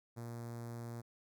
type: tone with notch filter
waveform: sawtooth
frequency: 117.6 Hz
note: A#2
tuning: 16 cents sharp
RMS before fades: -45 dBFS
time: 0.16-1.02 s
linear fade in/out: 20 ms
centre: 2900 Hz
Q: 0.61
effects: none